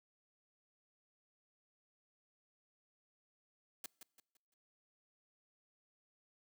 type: noise with echo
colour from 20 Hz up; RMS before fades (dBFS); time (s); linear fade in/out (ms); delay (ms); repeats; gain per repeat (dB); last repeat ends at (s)
white; -45; 3.84-3.86; 2; 170; 4; -9; 4.54
effects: noise-tail reverb RT60 1.0 s tail -26 dB re dry + high-pass 100 Hz 12 dB/octave